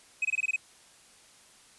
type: tone bursts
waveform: triangle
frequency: 2532 Hz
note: D#7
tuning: 30 cents sharp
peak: -23 dBFS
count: 7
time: 0.22-0.562 s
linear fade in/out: 5 ms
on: 30 ms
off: 22 ms
effects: white hiss -57 dBFS RMS until 1.78 s + resampled to 24000 Hz